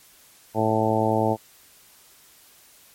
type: harmonic tone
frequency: 110 Hz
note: A2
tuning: in tune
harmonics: 1 / 2 / 3 / 4 / 5 / 6 / 7 / 8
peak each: -27 / -27 / -27 / -27 / -27 / -27 / -27 / -27 dBFS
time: 0.54-1.37 s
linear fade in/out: 50 ms
effects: white hiss -53 dBFS RMS until 2.94 s + MP3 64 kbps